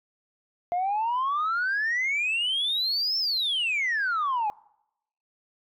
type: exponential two-way sweep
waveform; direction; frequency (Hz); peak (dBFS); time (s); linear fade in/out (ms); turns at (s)
sine; up then down; 690 to 5400 to 811; -22; 0.72-4.5; 0; 3.18
effects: noise-tail reverb RT60 0.8 s tail -24 dB re dry + tanh soft clip ceiling -21 dBFS